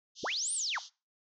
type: band-pass noise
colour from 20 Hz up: white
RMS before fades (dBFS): -47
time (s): 0.15-0.9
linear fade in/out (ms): 50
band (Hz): 3000 to 6400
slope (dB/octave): 96
type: linear two-way sweep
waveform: sine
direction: up then down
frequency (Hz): 65.41 to 9390 to 616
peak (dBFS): -31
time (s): 0.23-0.79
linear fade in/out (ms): 10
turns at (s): 0.53
effects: noise-tail reverb RT60 0.3 s tail -22 dB re dry